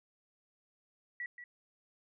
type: tone with echo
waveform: sine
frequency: 1941 Hz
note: B6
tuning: 31 cents flat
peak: -37 dBFS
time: 1.2-1.26 s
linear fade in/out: 2 ms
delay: 180 ms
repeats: 1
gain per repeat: -9 dB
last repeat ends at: 1.44 s
effects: none